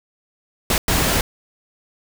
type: noise bursts at uneven times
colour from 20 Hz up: pink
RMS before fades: -18 dBFS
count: 2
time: 0.7-0.78 / 0.88-1.21 s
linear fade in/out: 2 ms
effects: none